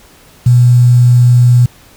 sine tone with quantisation, 122.5 Hz, B2, 14 cents flat, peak -3 dBFS, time 0.46-1.66 s, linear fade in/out 5 ms, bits 5, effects pink hiss -42 dBFS RMS until 1.96 s

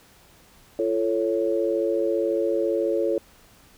sine chord, F augmented, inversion none, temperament equal with one note detuned, 342 / 440 / 554.4 Hz, F4 / A4 / C#5, -36 / 0 / 0 cents, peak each -25 dBFS, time 0.79-3.18 s, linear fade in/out 2 ms, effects pink hiss -54 dBFS RMS until 3.77 s

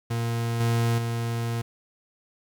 40% pulse tone with level steps, 116.54 Hz, A#2, in tune, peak -24 / -20 / -25 dBFS, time 0.1-1.62 s, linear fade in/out 10 ms, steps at 0.6 / 0.98 s, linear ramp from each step 5 ms, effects 10-bit

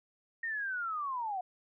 sine linear sweep, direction down, 1864.7 to 713 Hz, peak -33 dBFS, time 0.43-1.41 s, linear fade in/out 5 ms, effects none

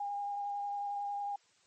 sine tone with vibrato, 811 Hz, G#5, 41 cents flat, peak -34 dBFS, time 0-1.36 s, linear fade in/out 5 ms, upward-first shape sine, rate 11 Hz, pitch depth 12 cents each way, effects white hiss -68 dBFS RMS until 1.66 s + MP3 32 kbps

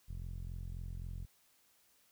15% pulse tone with low-pass filter, 43.75 Hz, F1, 4 cents sharp, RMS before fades -43 dBFS, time 0.08-1.26 s, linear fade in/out 20 ms, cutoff 120 Hz, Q 0.53, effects white hiss -70 dBFS RMS until 2.11 s

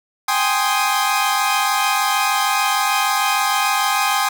sawtooth chord, Ab major seventh, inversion third, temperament equal, 784 / 830.6 / 1046.5 / 1244.5 Hz, G5 / Ab5 / C6 / Eb6, 0 / 0 / 0 / 0 cents, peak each -18 dBFS, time 0.28-4.29 s, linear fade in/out 5 ms, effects none

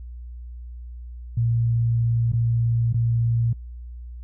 sine tone with dropouts, 116.54 Hz, A#2, in tune, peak -18 dBFS, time 1.37-3.53 s, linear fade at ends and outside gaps 5 ms, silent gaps 2.32-2.333 / 2.928-2.943 s, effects noise-tail reverb RT60 0.1 s tail -26 dB re dry + added 60 Hz sine -34 dBFS peak until 4.23 s

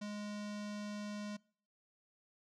square tone with low-pass filter, 207.7 Hz, G#3, in tune, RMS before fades -43 dBFS, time 0.01-1.37 s, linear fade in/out 10 ms, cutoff 6000 Hz, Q 1.5, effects noise-tail reverb RT60 0.5 s tail -24 dB re dry

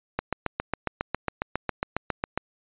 click train, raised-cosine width 0.5 ms, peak -10 dBFS, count 17, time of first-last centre 0.19-2.376 s, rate 7.32 Hz, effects resampled to 8000 Hz

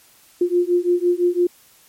sine beating tone pair, 350 / 355.9 Hz, F4 / F4, +4 / +33 cents, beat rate 5.9 Hz, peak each -18 dBFS, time 0.41-1.47 s, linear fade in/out 5 ms, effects white hiss -52 dBFS RMS until 1.88 s + MP3 64 kbps

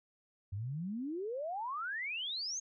sine exponential sweep, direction up, 92.5 to 6645 Hz, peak -36 dBFS, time 0.52-2.6 s, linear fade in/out 10 ms, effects none

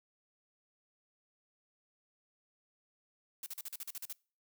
blue noise bursts, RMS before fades -42 dBFS, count 10, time 3.43-4.128 s, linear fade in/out 2 ms, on 32 ms, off 42 ms, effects noise-tail reverb RT60 0.4 s tail -25 dB re dry

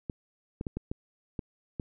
clicks, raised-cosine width 3 ms, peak -20 dBFS, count 7, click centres 0.098 / 0.611 / 0.668 / 0.77 / 0.915 / 1.392 / 1.798 s, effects none

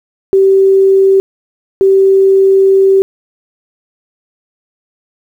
sine tone bursts at uneven times, 386.9 Hz, G4, 23 cents flat, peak -4 dBFS, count 2, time 0.33-1.2 / 1.81-3.02 s, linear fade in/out 0 ms, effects 7-bit

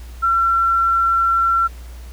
sine tone, 1356 Hz, E6, 49 cents sharp, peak -13 dBFS, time 0.22-1.68 s, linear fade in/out 20 ms, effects added 60 Hz sine -32 dBFS peak until 2.12 s + pink hiss -46 dBFS RMS until 2.12 s

